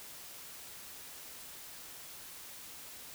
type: silence
effects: white hiss -49 dBFS RMS until 3.14 s